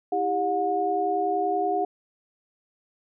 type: tone cluster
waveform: sine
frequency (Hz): 328.4 / 398.9 / 723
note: E4 / G4 / F#5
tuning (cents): -6 / +30 / -40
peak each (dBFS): -31 / -27 / -24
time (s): 0.12-1.85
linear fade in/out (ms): 5
effects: none